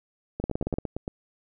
two click trains, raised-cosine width 2 ms, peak -14 / -17 dBFS, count 7 / 7, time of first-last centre 0.44-0.785 / 0.4-1.079 s, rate 17.4 / 8.84 Hz, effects none

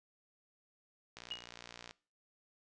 click train, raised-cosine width 0.2 ms, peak -30 dBFS, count 45, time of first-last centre 1.17-1.909 s, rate 59.5 Hz
sine tone with exponential decay, 2882 Hz, F#7, 46 cents flat, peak -35 dBFS, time 1.31-1.49 s, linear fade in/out 1 ms, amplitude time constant 39 ms
effects noise-tail reverb RT60 0.4 s tail -22 dB re dry + resampled to 22050 Hz

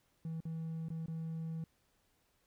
triangle tone with dropouts, 162.2 Hz, E3, 28 cents flat, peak -35 dBFS, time 0.25-1.64 s, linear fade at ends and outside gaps 2 ms, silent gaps 0.404-0.453 / 0.885-0.902 / 1.06-1.081 s, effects tanh soft clip ceiling -32 dBFS + pink hiss -75 dBFS RMS until 2.46 s

